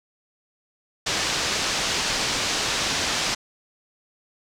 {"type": "low-pass noise", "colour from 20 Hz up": "white", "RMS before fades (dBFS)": -25, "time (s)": [1.06, 3.35], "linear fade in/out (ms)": 10, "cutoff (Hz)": 6300, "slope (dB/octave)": 24, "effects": []}